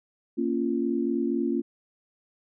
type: chord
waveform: sine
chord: Bb minor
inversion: none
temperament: equal with one note detuned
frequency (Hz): 233.1 / 277.2 / 345.8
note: Bb3 / Db4 / F4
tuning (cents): 0 / 0 / -17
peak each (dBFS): -28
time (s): 0.37-1.62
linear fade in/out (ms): 20
effects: none